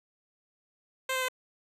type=tone with pitch steps; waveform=10% pulse; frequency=523.3 / 517.3 / 511.3 Hz; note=C5 / C5 / C5; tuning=0 / -20 / -40 cents; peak=-20 dBFS; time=1.09-1.285 s; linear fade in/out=5 ms; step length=65 ms; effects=resampled to 32000 Hz